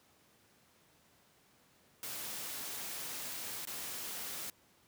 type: noise with dropouts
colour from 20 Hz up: white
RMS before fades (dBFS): -42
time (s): 2.03-4.5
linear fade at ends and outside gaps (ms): 1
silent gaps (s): 3.652-3.672
effects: pink hiss -67 dBFS RMS until 4.87 s + high-pass 100 Hz 12 dB/octave